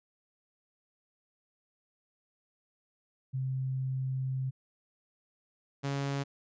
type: tone pair in turn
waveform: sine / sawtooth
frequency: 131.4 / 139.46 Hz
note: C3 / C#3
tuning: +8 / +11 cents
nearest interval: minor second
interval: 103 cents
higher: second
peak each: -30 / -27 dBFS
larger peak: second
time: 3.33-4.51 / 5.83-6.24 s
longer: first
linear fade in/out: 20 ms
effects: resampled to 16000 Hz